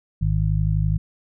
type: harmonic tone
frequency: 51.91 Hz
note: G#1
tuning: in tune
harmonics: 1 / 2 / 3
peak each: -22 / -22 / -22 dBFS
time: 0.21-0.98 s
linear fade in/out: 10 ms
effects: none